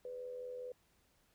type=tone with amplitude modulation; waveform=sine; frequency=498.4 Hz; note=B4; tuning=16 cents sharp; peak=-40 dBFS; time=0.05-0.72 s; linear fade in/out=2 ms; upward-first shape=sine; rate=84.6 Hz; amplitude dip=50%; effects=pink hiss -73 dBFS RMS until 1.34 s